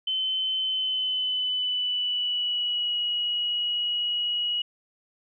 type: tone with pitch glide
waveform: sine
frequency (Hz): 3061 to 2908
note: G7 to F#7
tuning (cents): -42 to -31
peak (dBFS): -24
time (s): 0.07-4.62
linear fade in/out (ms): 5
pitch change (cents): -89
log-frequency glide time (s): 0.65-2.97
effects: none